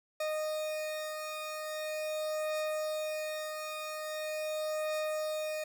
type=beating tone pair; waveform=40% pulse; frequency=617 / 617.42 Hz; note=D#5 / D#5; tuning=-15 / -14 cents; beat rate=0.42 Hz; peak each=-40 / -34 dBFS; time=0.2-5.64 s; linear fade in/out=5 ms; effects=none